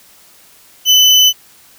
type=tone; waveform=35% pulse; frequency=3012 Hz; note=F#7; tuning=30 cents sharp; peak=-4 dBFS; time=0.85-1.33 s; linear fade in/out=50 ms; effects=white hiss -45 dBFS RMS until 1.78 s